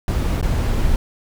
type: noise with dropouts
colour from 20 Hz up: brown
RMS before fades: -18 dBFS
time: 0.08-0.96 s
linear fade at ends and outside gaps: 1 ms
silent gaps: 0.413-0.427 s
effects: none